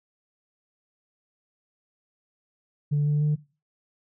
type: tone with pitch steps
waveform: sine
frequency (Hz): 146.2 / 147.98 / 149.79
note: D3 / D3 / D3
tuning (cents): -7 / +13 / +35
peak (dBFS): -18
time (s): 2.91-3.36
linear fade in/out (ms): 20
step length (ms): 150
effects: noise-tail reverb RT60 0.3 s tail -18 dB re dry + tanh soft clip ceiling -18 dBFS